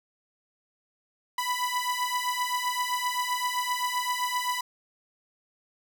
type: beating tone pair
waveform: sawtooth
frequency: 987.8 / 995.5 Hz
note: B5 / B5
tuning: 0 / +14 cents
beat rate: 7.7 Hz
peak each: -26 dBFS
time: 1.38-4.61 s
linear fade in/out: 5 ms
effects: none